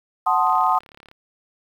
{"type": "chord", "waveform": "sine", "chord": "F# diminished seventh", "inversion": "none", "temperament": "equal", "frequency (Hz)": [740, 880, 1046.5, 1244.5], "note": ["F#5", "A5", "C6", "Eb6"], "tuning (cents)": [0, 0, 0, 0], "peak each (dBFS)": -21, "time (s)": [0.26, 0.79], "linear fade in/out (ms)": 10}
{"type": "click train", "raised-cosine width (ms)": 0.3, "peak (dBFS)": -29, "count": 24, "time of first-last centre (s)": [0.47, 1.114], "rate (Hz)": 35.7}
{"effects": ["8-bit"]}